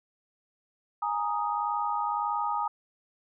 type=chord; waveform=sine; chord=Ab suspended second; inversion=none; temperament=equal; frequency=830.6 / 932.3 / 1244.5 Hz; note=Ab5 / Bb5 / Eb6; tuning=0 / 0 / 0 cents; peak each=-31 dBFS; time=1.02-2.68 s; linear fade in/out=5 ms; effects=none